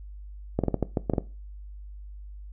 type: clicks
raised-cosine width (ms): 2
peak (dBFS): -10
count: 9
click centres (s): 0.59 / 0.637 / 0.683 / 0.743 / 0.827 / 0.972 / 1.098 / 1.136 / 1.182
effects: noise-tail reverb RT60 0.3 s tail -18 dB re dry + added 50 Hz sine -39 dBFS peak until 2.52 s